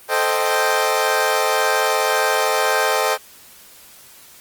20% pulse chord, A half-diminished seventh, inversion none, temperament equal, 440 / 523.3 / 622.3 / 784 Hz, A4 / C5 / Eb5 / G5, 0 / 0 / 0 / 0 cents, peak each -17 dBFS, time 0.08-3.18 s, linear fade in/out 50 ms, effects white hiss -45 dBFS RMS until 4.4 s + Opus 32 kbps

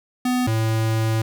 square tone pair in turn, 250 / 111.36 Hz, B3 / A2, +21 / +21 cents, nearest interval octave + major second, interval 1400 cents, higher first, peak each -19 dBFS, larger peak neither, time 0.25-0.47 / 0.47-1.22 s, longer second, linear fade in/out 5 ms, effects none

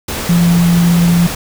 sine tone in noise, 172.2 Hz, F3, 24 cents flat, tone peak -7 dBFS, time 0.29-1.27 s, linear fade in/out 5 ms, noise pink, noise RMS -21 dBFS, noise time 0.08-1.35 s, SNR +11 dB, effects none

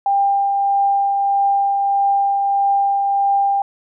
sine tone with tremolo, 796 Hz, G5, 26 cents sharp, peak -12 dBFS, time 0.06-3.62 s, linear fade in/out 2 ms, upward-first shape triangle, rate 1.6 Hz, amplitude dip 30%, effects none

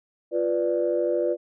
sine chord, B diminished, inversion second, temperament equal, 349.2 / 493.9 / 587.3 Hz, F4 / B4 / D5, 0 / 0 / 0 cents, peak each -25 dBFS, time 0.31-1.37 s, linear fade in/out 50 ms, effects tanh soft clip ceiling -12 dBFS

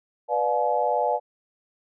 sine chord, B diminished seventh, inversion none, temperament just, 493.9 / 592.7 / 711.2 / 853.4 Hz, B4 / D5 / F5 / Ab5, 0 / +16 / +31 / +47 cents, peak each -27 / -26 / -26 / -25 dBFS, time 0.28-1.2 s, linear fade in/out 50 ms, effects none

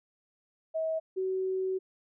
sine tone pair in turn, 641 / 376.9 Hz, E5 / F#4, -49 / +32 cents, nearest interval major sixth, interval 919 cents, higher first, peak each -28 dBFS, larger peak neither, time 0.74-1 / 1.16-1.79 s, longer second, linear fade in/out 20 ms, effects none

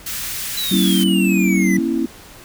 white band-stop noise, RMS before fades -26 dBFS, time 0.06-1.04 s, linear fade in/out 5 ms, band 180 to 1300 Hz, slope 24 dB/octave
square exponential sweep, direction down, 4018 to 1959 Hz, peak -22 dBFS, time 0.57-1.77 s, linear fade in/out 5 ms
sine tone, 190 Hz, F#3, 46 cents sharp, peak -15 dBFS, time 0.71-1.79 s, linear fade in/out 5 ms
sine chord, A# diminished, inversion none, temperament equal with one note detuned, 233.1 / 271.5 / 329.6 Hz, A#3 / C#4 / E4, 0 / -36 / 0 cents, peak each -22 / -21 / -20 dBFS, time 0.72-2.06 s, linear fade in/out 5 ms
effects pink hiss -41 dBFS RMS until 2.44 s

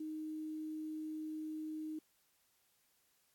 sine tone with quantisation, 311.1 Hz, D#4, in tune, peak -40 dBFS, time 0-1.99 s, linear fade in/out 5 ms, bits 11, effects white hiss -75 dBFS RMS until 3.34 s + AAC 64 kbps

